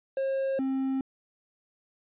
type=tone pair in turn; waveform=triangle; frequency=538 / 266.3 Hz; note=C5 / C4; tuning=+48 / +31 cents; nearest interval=octave; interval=1217 cents; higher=first; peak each=-24 dBFS; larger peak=neither; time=0.17-0.59 / 0.59-1.01 s; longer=neither; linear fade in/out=2 ms; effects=resampled to 8000 Hz